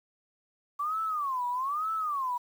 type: tone with vibrato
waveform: sine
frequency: 1131 Hz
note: C#6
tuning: 34 cents sharp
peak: -28 dBFS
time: 0.79-2.38 s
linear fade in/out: 10 ms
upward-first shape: sine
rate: 1.1 Hz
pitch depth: 260 cents each way
effects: 9-bit